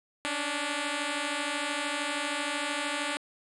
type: beating tone pair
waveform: 5% pulse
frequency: 282 / 295 Hz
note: C#4 / D4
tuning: +30 / +8 cents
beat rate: 13 Hz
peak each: -23 / -20 dBFS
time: 0.25-3.17 s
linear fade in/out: 0 ms
effects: resampled to 24000 Hz